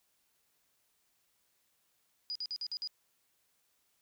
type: tone bursts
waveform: sine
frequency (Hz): 4916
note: D#8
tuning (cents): -22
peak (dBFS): -35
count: 6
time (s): 2.3-2.874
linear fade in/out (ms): 0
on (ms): 54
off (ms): 50
effects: white hiss -75 dBFS RMS until 4.01 s